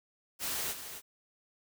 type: noise with echo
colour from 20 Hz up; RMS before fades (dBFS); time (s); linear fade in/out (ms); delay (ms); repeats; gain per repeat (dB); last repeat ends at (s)
white; -35; 0.39-0.75; 50; 270; 1; -9; 1.02
effects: none